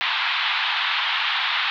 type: band-pass noise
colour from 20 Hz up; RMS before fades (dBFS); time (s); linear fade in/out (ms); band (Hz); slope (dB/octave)
white; -23; 0.01-1.7; 0; 820 to 3800; 48
effects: none